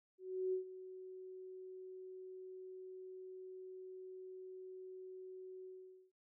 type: tone with ADSR envelope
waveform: sine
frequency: 372.8 Hz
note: F#4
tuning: 13 cents sharp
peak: -33 dBFS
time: 0.18-6.12 s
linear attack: 350 ms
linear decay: 110 ms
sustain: -15 dB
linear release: 470 ms
effects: noise-tail reverb RT60 0.1 s tail -24 dB re dry